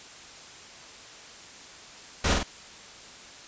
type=noise with echo; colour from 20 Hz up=pink; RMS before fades=-24 dBFS; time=2.24-2.34 s; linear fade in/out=5 ms; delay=46 ms; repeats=2; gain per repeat=-3 dB; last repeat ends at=2.432 s; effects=white hiss -46 dBFS RMS until 3.47 s + resampled to 16000 Hz